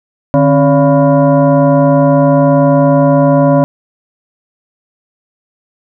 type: tone with frequency modulation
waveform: sine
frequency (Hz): 150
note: D3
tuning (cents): +37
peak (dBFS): -5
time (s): 0.34-3.64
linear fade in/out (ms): 0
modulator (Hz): 421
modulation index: 1.5
effects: none